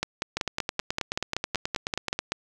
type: two click trains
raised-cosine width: 0.2 ms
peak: -9 / -10 dBFS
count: 13 / 18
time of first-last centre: 0.03-2.32 / 0.37-2.19 s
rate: 5.24 / 9.34 Hz
effects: none